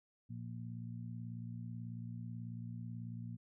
harmonic tone, 58.27 Hz, A#1, in tune, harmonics 2 / 3 / 4, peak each -44 / -49 / -50 dBFS, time 0.29-3.37 s, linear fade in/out 20 ms, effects none

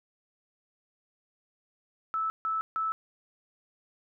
sine tone bursts, 1310 Hz, E6, 11 cents flat, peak -27 dBFS, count 3, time 2.14-2.92 s, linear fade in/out 0 ms, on 160 ms, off 150 ms, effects none

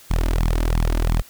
sawtooth tone with flanger, 40.62 Hz, E1, 25 cents flat, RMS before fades -19 dBFS, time 0.1-1.22 s, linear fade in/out 10 ms, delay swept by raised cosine 0.88 to 3.38 ms, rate 2.9 Hz, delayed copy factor +0.8, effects white hiss -47 dBFS RMS until 1.29 s

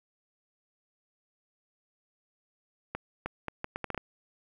accelerating click train, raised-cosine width 0.5 ms, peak -18 dBFS, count 9, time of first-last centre 2.95-3.977 s, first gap 310 ms, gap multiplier 0.72, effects 9-bit

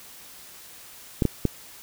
clicks, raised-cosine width 3 ms, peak -7 dBFS, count 3, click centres 1.222 / 1.253 / 1.453 s, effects white hiss -46 dBFS RMS until 1.82 s

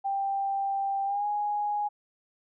sine tone with pitch glide, 788 to 829.1 Hz, G5 to G#5, +9 to -3 cents, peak -26 dBFS, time 0.04-1.89 s, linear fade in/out 20 ms, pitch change +88 cents, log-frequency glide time 1.05-1.26 s, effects none

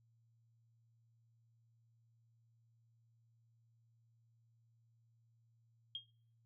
sine tone with exponential decay, 3238 Hz, G#7, 45 cents flat, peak -37 dBFS, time 5.95-6.06 s, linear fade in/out 2 ms, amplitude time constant 23 ms, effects noise-tail reverb RT60 0.6 s tail -25 dB re dry + added 115 Hz sine -70 dBFS peak until 6.45 s

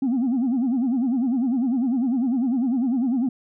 sine tone with vibrato, 250.9 Hz, B3, 28 cents sharp, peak -17 dBFS, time 0.02-3.29 s, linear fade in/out 5 ms, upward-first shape sine, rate 10 Hz, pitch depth 170 cents each way, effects tanh soft clip ceiling -17 dBFS

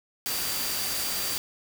sine tone in noise, 4683 Hz, D8, 6 cents flat, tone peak -35 dBFS, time 0.26-1.38 s, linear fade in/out 0 ms, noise white, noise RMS -30 dBFS, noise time 0.26-1.38 s, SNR -8 dB, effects none

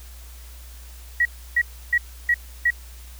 sine tone bursts, 1917 Hz, A#6, 48 cents sharp, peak -15 dBFS, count 5, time 1.2-2.705 s, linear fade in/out 5 ms, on 53 ms, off 310 ms, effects added 60 Hz sine -39 dBFS peak until 3.19 s + white hiss -48 dBFS RMS until 3.19 s

